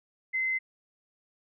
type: tone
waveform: sine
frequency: 2059 Hz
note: C7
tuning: 28 cents flat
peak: -26 dBFS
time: 0.33-0.59 s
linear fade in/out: 20 ms
effects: none